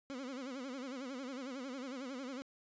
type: tone with vibrato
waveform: 30% pulse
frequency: 261.6 Hz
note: C4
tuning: in tune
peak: -39 dBFS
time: 0.1-2.42 s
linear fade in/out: 0 ms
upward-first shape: sine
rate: 11 Hz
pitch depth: 130 cents each way
effects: resampled to 16000 Hz